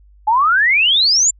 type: exponential sweep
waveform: sine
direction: up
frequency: 830.6 to 7400 Hz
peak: -10 dBFS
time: 0.27-1.31 s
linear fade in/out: 10 ms
effects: added 50 Hz sine -44 dBFS peak until 1.39 s